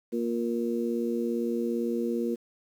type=harmonic tone; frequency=117.6 Hz; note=A#2; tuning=16 cents sharp; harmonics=2 / 3 / 4; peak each=-29 / -31 / -32 dBFS; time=0.12-2.36 s; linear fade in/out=20 ms; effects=9-bit